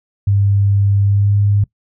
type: tone with pitch glide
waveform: sine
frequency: 100 to 101.75 Hz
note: G2 to G#2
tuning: +35 to -35 cents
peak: -10 dBFS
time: 0.27-1.64 s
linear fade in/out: 5 ms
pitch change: +30 cents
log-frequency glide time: 1.04-1.34 s
effects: noise-tail reverb RT60 0.1 s tail -21 dB re dry